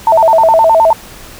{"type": "tone with vibrato", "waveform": "sine", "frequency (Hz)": 765, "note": "G5", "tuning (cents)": -42, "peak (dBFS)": -4, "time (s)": [0.07, 0.93], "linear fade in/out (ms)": 2, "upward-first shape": "square", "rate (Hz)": 9.6, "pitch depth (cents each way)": 280, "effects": ["pink hiss -33 dBFS RMS until 1.39 s"]}